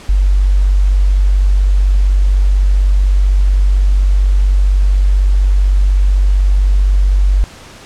sine tone, 47.9 Hz, G1, 39 cents flat, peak -7 dBFS, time 0.09-7.44 s, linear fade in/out 0 ms, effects pink hiss -36 dBFS RMS until 7.85 s + low-pass 8000 Hz 12 dB/octave

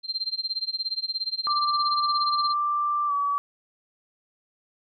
sine tone with tremolo, 4155 Hz, C8, 13 cents flat, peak -23 dBFS, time 0.03-2.55 s, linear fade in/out 50 ms, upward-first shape sine, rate 17 Hz, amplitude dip 95%
sine tone with pitch glide, 1179 to 1141.5 Hz, D6 to D6, +6 to -50 cents, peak -22 dBFS, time 1.47-3.38 s, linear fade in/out 0 ms, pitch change -56 cents, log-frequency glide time 3.07-3.12 s
effects none

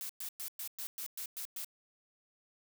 blue noise bursts, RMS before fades -41 dBFS, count 9, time 0.01-1.646 s, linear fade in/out 0 ms, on 84 ms, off 110 ms, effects none

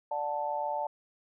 sine chord, D major, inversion none, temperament just, 587.3 / 734.2 / 881 Hz, D5 / F#5 / A5, 0 / -14 / +2 cents, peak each -35 / -37 / -32 dBFS, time 0.11-0.87 s, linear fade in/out 5 ms, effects none

